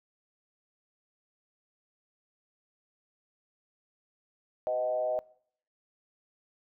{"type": "tone with frequency modulation", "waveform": "sine", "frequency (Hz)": 626, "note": "D#5", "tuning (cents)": 10, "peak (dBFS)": -27, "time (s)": [4.67, 5.19], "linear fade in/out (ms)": 0, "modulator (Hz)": 121, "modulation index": 0.73, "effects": ["noise-tail reverb RT60 0.6 s tail -23 dB re dry"]}